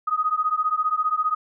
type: beating tone pair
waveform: sine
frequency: 1243 / 1258 Hz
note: D#6 / D#6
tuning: -2 / +19 cents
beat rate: 15 Hz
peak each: -23 dBFS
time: 0.07-1.35 s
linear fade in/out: 10 ms
effects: none